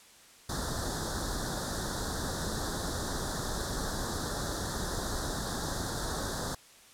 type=band-stop noise; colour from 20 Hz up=pink; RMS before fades=-34 dBFS; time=0.49-6.55 s; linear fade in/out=5 ms; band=1800 to 3500 Hz; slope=96 dB/octave; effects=white hiss -56 dBFS RMS until 6.93 s + low-pass 10000 Hz 12 dB/octave